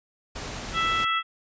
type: noise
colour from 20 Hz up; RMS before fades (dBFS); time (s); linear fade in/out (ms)
pink; -35; 0.35-1.05; 10
type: harmonic tone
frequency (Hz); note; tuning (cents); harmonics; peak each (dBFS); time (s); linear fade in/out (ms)
661; E5; +5; 2 / 3 / 4 / 5; -24 / -30 / -32 / -30; 0.73-1.23; 50
effects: resampled to 16000 Hz